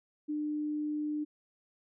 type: tone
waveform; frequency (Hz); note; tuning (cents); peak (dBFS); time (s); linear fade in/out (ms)
sine; 300; D4; +37; -31; 0.28-1.25; 20
effects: none